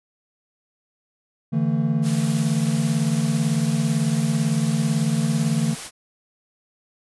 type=chord; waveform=triangle; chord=D suspended second; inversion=none; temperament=equal with one note detuned; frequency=146.83 / 164.81 / 224.9 Hz; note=D3 / E3 / A3; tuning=0 / 0 / +38 cents; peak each=-21 dBFS; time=1.52-5.75 s; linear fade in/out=20 ms
type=noise; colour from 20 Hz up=white; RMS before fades=-33 dBFS; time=2.02-5.91 s; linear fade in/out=50 ms
effects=resampled to 24000 Hz